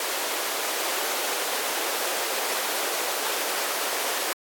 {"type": "high-pass noise", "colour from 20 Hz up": "pink", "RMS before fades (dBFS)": -28, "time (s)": [0, 4.33], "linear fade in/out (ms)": 2, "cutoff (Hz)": 400, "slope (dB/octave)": 24, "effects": ["AAC 64 kbps"]}